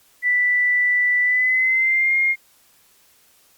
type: tone with pitch glide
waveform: sine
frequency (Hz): 1975.5 to 2130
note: B6 to C7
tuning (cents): 0 to +30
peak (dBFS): -15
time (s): 0.22-2.36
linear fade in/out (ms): 50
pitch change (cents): +130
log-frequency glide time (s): 1.22-2.16
effects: white hiss -56 dBFS RMS until 3.57 s + Opus 48 kbps

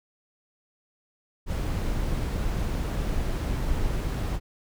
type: noise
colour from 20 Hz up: brown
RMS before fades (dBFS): -27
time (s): 1.46-4.4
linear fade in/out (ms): 50
effects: none

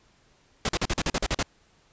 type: noise bursts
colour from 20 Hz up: pink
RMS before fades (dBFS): -25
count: 10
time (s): 0.65-1.428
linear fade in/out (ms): 2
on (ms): 40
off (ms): 42
effects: pink hiss -62 dBFS RMS until 1.92 s + resampled to 16000 Hz

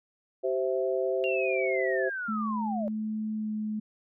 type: chord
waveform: sine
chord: C major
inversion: second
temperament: equal with one note detuned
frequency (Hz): 383.7 / 523.3 / 659.3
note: G4 / C5 / E5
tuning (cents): -37 / 0 / 0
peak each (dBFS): -29 / -29 / -32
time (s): 0.43-2.1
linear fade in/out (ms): 20
type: linear sweep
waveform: sine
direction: down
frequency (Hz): 2794 to 570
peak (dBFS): -31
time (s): 1.24-2.88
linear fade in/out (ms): 0
type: tone with pitch glide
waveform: sine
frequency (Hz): 216.2 to 214.2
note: A3 to A3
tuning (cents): -30 to -46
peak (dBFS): -29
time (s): 2.28-3.8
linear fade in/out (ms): 10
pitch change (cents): -16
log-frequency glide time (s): 3.35-3.51
effects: none

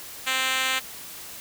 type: tone with band-pass filter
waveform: 5% pulse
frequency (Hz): 261.4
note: C4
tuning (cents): -1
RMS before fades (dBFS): -25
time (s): 0.26-0.8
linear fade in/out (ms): 20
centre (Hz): 3900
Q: 0.55
effects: white hiss -40 dBFS RMS until 1.4 s

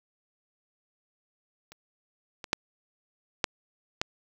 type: clicks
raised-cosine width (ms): 0.2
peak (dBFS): -30 / -21 / -6 / -6 / -9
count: 5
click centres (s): 1.72 / 2.442 / 2.531 / 3.442 / 4.015
effects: 8-bit

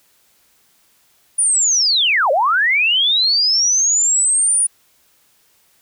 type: linear two-way sweep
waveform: sine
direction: down then up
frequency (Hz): 9700 to 507 to 9700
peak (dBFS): -12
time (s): 1.38-4.67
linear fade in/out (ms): 10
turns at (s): 2.31
effects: white hiss -57 dBFS RMS until 5.81 s

